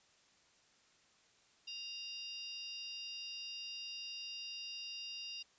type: harmonic tone with a mistuned harmonic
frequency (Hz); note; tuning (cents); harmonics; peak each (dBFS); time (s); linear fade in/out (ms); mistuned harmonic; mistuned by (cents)
932.3; A#5; 0; 3 / 4 / 5 / 6; -46 / -54 / -48 / -54; 1.67-5.43; 10; 5; +74
effects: white hiss -69 dBFS RMS until 5.58 s + resampled to 16000 Hz